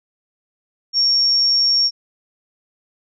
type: tone with amplitude modulation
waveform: sine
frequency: 5520 Hz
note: F8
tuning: 21 cents flat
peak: -11 dBFS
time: 0.93-1.91 s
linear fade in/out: 50 ms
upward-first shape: sine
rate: 131 Hz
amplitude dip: 35%
effects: none